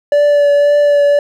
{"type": "tone with vibrato", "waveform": "triangle", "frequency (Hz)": 579, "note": "D5", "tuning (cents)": -25, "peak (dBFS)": -5, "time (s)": [0.12, 1.19], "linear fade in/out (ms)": 2, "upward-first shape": "triangle", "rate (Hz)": 1.9, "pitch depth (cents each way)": 18, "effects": []}